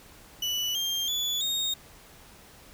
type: tone with pitch steps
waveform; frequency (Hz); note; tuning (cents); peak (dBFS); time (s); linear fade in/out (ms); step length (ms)
35% pulse; 2963 / 3194 / 3443 / 3712; F#7 / G7 / A7 / A#7; +2 / +32 / -38 / -8; -25; 0.42-1.74; 5; 330
effects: pink hiss -52 dBFS RMS until 2.73 s